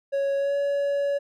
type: tone with pitch glide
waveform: triangle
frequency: 554.4 to 565.4 Hz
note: C#5 to C#5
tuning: 0 to +34 cents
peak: -20 dBFS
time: 0.12-1.19 s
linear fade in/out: 20 ms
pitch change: +34 cents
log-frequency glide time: 0.37-0.56 s
effects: none